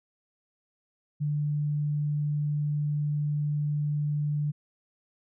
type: tone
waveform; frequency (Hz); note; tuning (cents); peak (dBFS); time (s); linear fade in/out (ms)
sine; 147.9; D3; +13; -25; 1.2-4.52; 20
effects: none